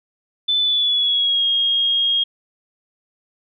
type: tone with pitch glide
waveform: sine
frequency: 3512 to 3258 Hz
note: A7 to G#7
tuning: -4 to -34 cents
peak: -15 dBFS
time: 0.48-2.24 s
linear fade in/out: 10 ms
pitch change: -130 cents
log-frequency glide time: 0.58-1.46 s
effects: none